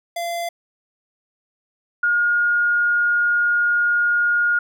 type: tone pair in turn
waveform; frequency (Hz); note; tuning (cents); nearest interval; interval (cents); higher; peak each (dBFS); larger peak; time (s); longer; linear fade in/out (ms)
square / sine; 686 / 1427.8; F5 / F6; -31 / +38; octave + minor second; 1269; second; -24 / -15; second; 0.16-0.49 / 2.03-4.59; second; 5
effects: none